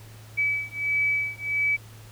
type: beating tone pair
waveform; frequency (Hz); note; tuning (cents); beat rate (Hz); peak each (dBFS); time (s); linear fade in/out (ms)
sine; 2291 / 2292.5; D7 / D7; -44 / -42; 1.5; -26; 0.37-1.77; 20
effects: added 109 Hz sine -44 dBFS peak until 2.11 s + pink hiss -51 dBFS RMS until 2.11 s